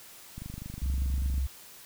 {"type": "click train", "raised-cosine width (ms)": 5, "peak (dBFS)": -27, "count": 26, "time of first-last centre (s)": [0.38, 1.38], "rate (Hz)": 25}
{"type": "tone", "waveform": "sine", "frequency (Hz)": 66.5, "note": "C2", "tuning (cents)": 29, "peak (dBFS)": -26, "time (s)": [0.82, 1.47], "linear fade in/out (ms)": 10}
{"effects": ["white hiss -50 dBFS RMS until 1.85 s"]}